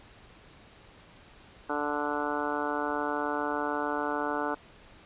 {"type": "harmonic tone", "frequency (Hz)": 146.9, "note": "D3", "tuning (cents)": 1, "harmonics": [2, 3, 4, 5, 6, 7, 8, 9, 10], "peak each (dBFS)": [-35, -36, -37, -38, -35, -39, -39, -39, -37], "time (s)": [1.69, 4.55], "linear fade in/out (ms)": 10, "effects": ["pink hiss -54 dBFS RMS until 5.05 s", "resampled to 8000 Hz"]}